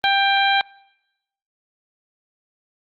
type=harmonic tone with a mistuned harmonic; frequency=790 Hz; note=G5; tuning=13 cents sharp; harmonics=1 / 2 / 3 / 4 / 5; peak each=-18 / -21 / -23 / -24 / -25 dBFS; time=0.04-0.61 s; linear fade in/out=0 ms; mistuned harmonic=4; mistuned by=+16 cents; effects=noise-tail reverb RT60 0.9 s tail -25 dB re dry + Opus 24 kbps